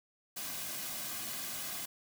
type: noise with comb filter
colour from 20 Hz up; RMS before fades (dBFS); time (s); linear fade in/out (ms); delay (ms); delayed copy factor
white; -40; 0.36-1.86; 10; 2.2; -0.55
effects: none